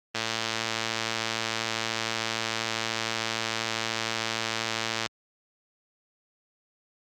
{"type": "click train", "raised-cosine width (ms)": 0.2, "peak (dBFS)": -10, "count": 556, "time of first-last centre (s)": [0.15, 5.062], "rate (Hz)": 113, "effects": ["high-pass 60 Hz 12 dB/octave", "Opus 24 kbps"]}